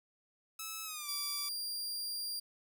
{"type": "tone with pitch glide", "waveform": "5% pulse", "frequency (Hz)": [1300, 1158.2], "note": ["E6", "D6"], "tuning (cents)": [-24, -24], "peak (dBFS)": -29, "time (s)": [0.59, 1.49], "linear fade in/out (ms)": 5, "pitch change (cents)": -200, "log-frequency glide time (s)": [0.84, 1.09]}
{"type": "tone", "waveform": "sawtooth", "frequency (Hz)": 4775, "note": "D8", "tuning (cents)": 28, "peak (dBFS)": -34, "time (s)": [1.08, 2.4], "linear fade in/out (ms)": 10}
{"effects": []}